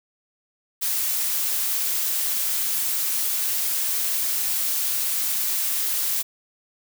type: noise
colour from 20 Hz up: blue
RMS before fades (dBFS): -24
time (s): 0.81-6.23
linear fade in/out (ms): 20
effects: none